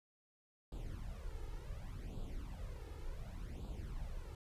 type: noise with flanger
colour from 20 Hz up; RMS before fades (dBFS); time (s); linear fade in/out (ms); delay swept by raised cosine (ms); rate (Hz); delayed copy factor
brown; -45; 0.72-4.35; 2; 0.25 to 2.35; 0.68; +0.75
effects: resampled to 32000 Hz